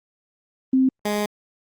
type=tone pair in turn; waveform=sine / 15% pulse; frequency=261.6 / 208.1 Hz; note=C4 / G#3; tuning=0 / +4 cents; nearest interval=major third; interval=396 cents; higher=first; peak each=-14 / -15 dBFS; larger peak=first; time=0.73-0.89 / 1.05-1.26 s; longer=second; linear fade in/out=5 ms; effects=Opus 24 kbps